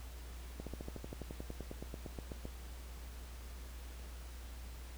slowing click train, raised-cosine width 2 ms, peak -30 dBFS, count 20, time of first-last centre 0.6-2.454 s, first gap 67 ms, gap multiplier 1.04, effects added 60 Hz sine -46 dBFS peak until 4.97 s + pink hiss -56 dBFS RMS until 4.97 s

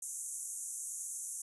white band-pass noise, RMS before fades -42 dBFS, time 0.02-1.42 s, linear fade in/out 5 ms, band 6200 to 11000 Hz, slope 96 dB/octave, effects none

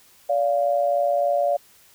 sine tone pair together, 575 / 698.5 Hz, D5 / F5, -37 / 0 cents, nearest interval minor third, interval 337 cents, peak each -20 / -22 dBFS, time 0.29-1.57 s, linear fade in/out 10 ms, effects white hiss -54 dBFS RMS until 1.94 s

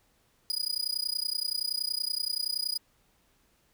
40% pulse tone with amplitude modulation, 4923 Hz, D#8, 19 cents flat, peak -24 dBFS, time 0.5-2.78 s, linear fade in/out 0 ms, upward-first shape sine, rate 30.6 Hz, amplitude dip 100%, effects pink hiss -68 dBFS RMS until 3.73 s

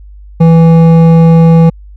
sine tone with hard clipping, 164.81 Hz, E3, in tune, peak -3 dBFS, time 0.4-1.7 s, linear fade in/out 10 ms, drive 10 dB, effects added 50 Hz sine -29 dBFS peak until 1.96 s

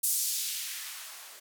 violet noise with band-pass filter sweep, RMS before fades -34 dBFS, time 0.03-1.4 s, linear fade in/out 10 ms, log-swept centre 8900 to 520 Hz, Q 1, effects none

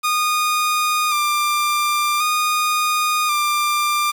sawtooth tone with vibrato, 1209 Hz, D6, 50 cents sharp, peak -13 dBFS, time 0.03-4.12 s, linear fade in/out 20 ms, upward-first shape square, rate 0.46 Hz, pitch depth 28 cents each way, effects 7-bit

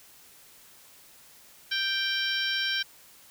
harmonic tone, 784 Hz, G5, in tune, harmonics 2 / 3 / 4 / 5 / 6 / 7, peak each -30 / -36 / -31 / -34 / -39 / -35 dBFS, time 1.71-2.83 s, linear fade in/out 10 ms, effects white hiss -54 dBFS RMS until 3.3 s

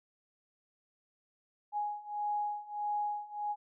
sine beating tone pair, 830.6 / 832.2 Hz, G#5 / G#5, 0 / +3 cents, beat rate 1.6 Hz, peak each -37 / -35 dBFS, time 1.72-3.56 s, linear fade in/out 50 ms, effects none

